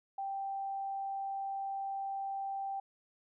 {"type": "tone", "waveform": "sine", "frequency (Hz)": 784, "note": "G5", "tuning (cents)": 0, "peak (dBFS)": -35, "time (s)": [0.18, 2.8], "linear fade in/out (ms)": 5, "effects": []}